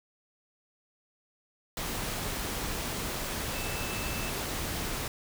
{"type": "tone in noise", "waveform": "sine", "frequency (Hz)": 2637, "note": "E7", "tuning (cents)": 0, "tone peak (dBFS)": -41, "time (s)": [3.54, 4.3], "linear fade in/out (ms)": 2, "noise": "pink", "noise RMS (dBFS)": -34, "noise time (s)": [1.77, 5.08], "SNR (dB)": -10, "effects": []}